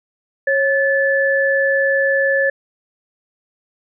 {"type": "tone pair together", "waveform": "sine", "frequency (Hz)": [546.7, 1737], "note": ["C#5", "A6"], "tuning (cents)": [-24, -23], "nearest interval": "octave + minor sixth", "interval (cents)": 2001, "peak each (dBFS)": -16, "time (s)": [0.47, 2.5], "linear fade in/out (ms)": 5, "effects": []}